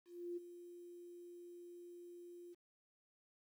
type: tone with ADSR envelope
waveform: sine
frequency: 349.2 Hz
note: F4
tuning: in tune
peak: -40 dBFS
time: 0.05-2.55 s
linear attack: 320 ms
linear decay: 16 ms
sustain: -12 dB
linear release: 24 ms
effects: 12-bit